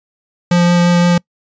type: tone with vibrato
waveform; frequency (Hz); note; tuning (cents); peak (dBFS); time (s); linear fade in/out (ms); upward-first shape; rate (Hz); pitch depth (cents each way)
square; 174.61; F3; 0; -9; 0.51-1.18; 5; sine; 5.8; 8
effects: noise-tail reverb RT60 0.1 s tail -26 dB re dry + resampled to 16000 Hz